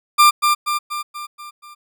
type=tone with echo; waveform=40% pulse; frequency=1192 Hz; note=D6; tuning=25 cents sharp; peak=-7 dBFS; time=0.18-0.31 s; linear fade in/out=20 ms; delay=240 ms; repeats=6; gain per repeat=-5 dB; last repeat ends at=1.75 s; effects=none